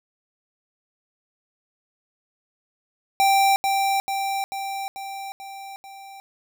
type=tone with echo; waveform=square; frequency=784 Hz; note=G5; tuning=in tune; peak=-16 dBFS; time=3.2-3.56 s; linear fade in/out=0 ms; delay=440 ms; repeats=6; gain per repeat=-4 dB; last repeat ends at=6.2 s; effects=none